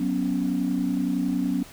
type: chord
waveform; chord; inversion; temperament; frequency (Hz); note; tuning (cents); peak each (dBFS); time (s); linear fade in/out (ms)
sine; F# suspended fourth; none; just; 185 / 246.7 / 277.5; F#3 / B3 / C#4; 0 / -2 / +2; -27 / -26 / -25; 0-1.63; 5
effects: tanh soft clip ceiling -14 dBFS + pink hiss -46 dBFS RMS until 1.72 s